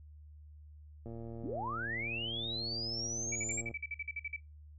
click train, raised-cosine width 2 ms, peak -33 dBFS, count 306, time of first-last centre 1.06-3.712 s, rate 115 Hz
sine linear sweep, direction up, 187.1 to 7600 Hz, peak -36 dBFS, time 1.43-3.62 s, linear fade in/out 10 ms
sine tone bursts, 2305 Hz, D7, 33 cents flat, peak -36 dBFS, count 13, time 3.32-4.364 s, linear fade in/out 5 ms, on 36 ms, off 48 ms
effects noise-tail reverb RT60 0.2 s tail -18 dB re dry + added 75 Hz sine -51 dBFS peak until 4.78 s

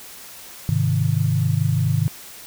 sine chord, Ab major, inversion none, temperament equal, 103.83 / 130.81 / 155.56 Hz, Ab2 / C3 / Eb3, 0 / 0 / 0 cents, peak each -21 dBFS, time 0.69-2.08 s, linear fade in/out 0 ms, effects white hiss -40 dBFS RMS until 2.46 s

